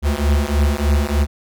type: beating tone pair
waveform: square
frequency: 70.7 / 74 Hz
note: C#2 / D2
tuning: +35 / +14 cents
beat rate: 3.3 Hz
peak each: -18 / -18 dBFS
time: 0.02-1.27 s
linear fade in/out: 50 ms
effects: none